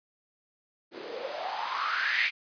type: noise with band-pass filter sweep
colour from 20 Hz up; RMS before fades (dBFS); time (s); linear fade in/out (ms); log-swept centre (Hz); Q
blue; -31; 0.91-2.31; 50; 340 to 2300; 6.7
effects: resampled to 11025 Hz